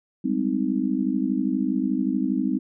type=chord; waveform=sine; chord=Ab major seventh; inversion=third; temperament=just; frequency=194.67 / 207.7 / 259.6 / 311.5 Hz; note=G3 / Ab3 / C4 / Eb4; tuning=-12 / 0 / -13 / +2 cents; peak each=-28 / -29 / -24 / -27 dBFS; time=0.24-2.59 s; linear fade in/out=10 ms; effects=none